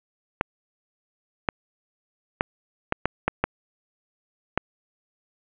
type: clicks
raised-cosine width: 0.5 ms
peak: -5 dBFS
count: 8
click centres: 0.411 / 1.488 / 2.409 / 2.924 / 3.056 / 3.28 / 3.44 / 4.576 s
effects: resampled to 8000 Hz + 7-bit